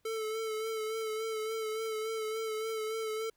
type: tone with vibrato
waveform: square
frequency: 440 Hz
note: A4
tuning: in tune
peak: -34 dBFS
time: 0.05-3.3 s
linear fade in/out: 5 ms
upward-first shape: sine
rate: 3.5 Hz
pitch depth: 31 cents each way
effects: pink hiss -75 dBFS RMS until 3.36 s